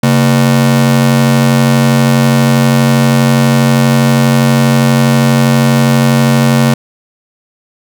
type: ring-modulated tone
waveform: 45% pulse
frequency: 183 Hz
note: F#3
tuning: 19 cents flat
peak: -3 dBFS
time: 0.03-6.74 s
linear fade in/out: 5 ms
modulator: 46.2 Hz
effects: none